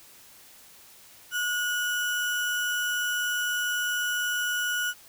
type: tone with sample-and-hold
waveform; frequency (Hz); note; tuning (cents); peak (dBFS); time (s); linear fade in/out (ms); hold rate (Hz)
sine; 1453; F#6; -32; -25; 1.31-4.94; 50; 4410
effects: white hiss -52 dBFS RMS until 5.08 s